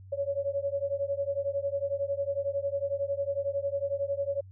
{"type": "beating tone pair", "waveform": "sine", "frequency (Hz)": [554, 565], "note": ["C#5", "C#5"], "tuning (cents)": [-1, 33], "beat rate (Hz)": 11, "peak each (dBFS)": -31, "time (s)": [0.12, 4.41], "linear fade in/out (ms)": 10, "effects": ["added 95 Hz sine -46 dBFS peak until 4.51 s"]}